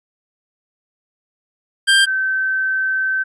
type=tone pair in turn; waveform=25% pulse / sine; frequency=1586 / 1541.7 Hz; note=G6 / G6; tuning=+20 / -29 cents; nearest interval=unison; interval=49 cents; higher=first; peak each=-6 / -16 dBFS; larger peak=first; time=1.87-2.06 / 2.06-3.24 s; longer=second; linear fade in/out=20 ms; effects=resampled to 22050 Hz